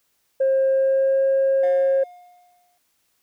sine tone with pitch glide, 534 to 539.3 Hz, C5 to C#5, +35 to -48 cents, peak -14 dBFS, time 0.4-2.04 s, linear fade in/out 10 ms, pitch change +17 cents, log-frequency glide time 0.7-1.22 s
triangle tone with exponential decay, 713 Hz, F5, 36 cents sharp, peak -23 dBFS, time 1.63-2.78 s, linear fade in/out 5 ms, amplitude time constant 250 ms
effects tanh soft clip ceiling -13 dBFS + white hiss -68 dBFS RMS until 3.22 s

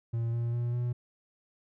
triangle tone with pitch steps, 115.9 / 117.79 / 119.71 / 121.66 Hz, A#2 / A#2 / A#2 / B2, -10 / +18 / +46 / -26 cents, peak -26 dBFS, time 0.13-0.93 s, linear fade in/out 10 ms, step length 200 ms, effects none

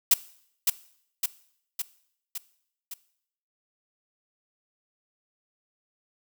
blue noise with echo, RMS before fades -17 dBFS, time 0.11-0.14 s, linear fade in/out 5 ms, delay 560 ms, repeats 5, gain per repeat -4 dB, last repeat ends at 2.94 s, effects noise-tail reverb RT60 0.7 s tail -19 dB re dry

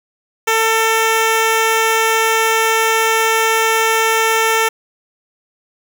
10% pulse tone, 447.3 Hz, A4, 28 cents sharp, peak -4 dBFS, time 0.47-4.69 s, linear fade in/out 10 ms, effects none

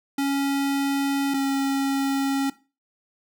square tone pair in turn, 277.7 / 273.9 Hz, C#4 / C#4, +3 / -21 cents, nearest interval unison, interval 24 cents, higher first, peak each -22 dBFS, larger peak neither, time 0.18-1.34 / 1.34-2.5 s, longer neither, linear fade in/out 5 ms, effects noise-tail reverb RT60 0.3 s tail -18 dB re dry

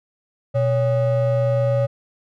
triangle ring-modulated tone, 340.8 Hz, F4, 42 cents flat, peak -11 dBFS, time 0.54-1.87 s, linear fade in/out 20 ms, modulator 218 Hz, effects none

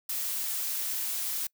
blue noise, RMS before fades -32 dBFS, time 0.09-1.47 s, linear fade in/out 5 ms, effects noise-tail reverb RT60 0.1 s tail -25 dB re dry

